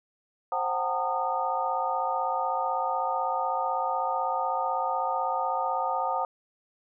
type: tone cluster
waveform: sine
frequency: 527 / 739 / 795 / 909 / 1229 Hz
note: C5 / F#5 / G5 / A#5 / D#6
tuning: +12 / -2 / +24 / -44 / -22 cents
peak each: -34 / -30 / -35 / -30 / -32 dBFS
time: 0.52-6.25 s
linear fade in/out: 2 ms
effects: none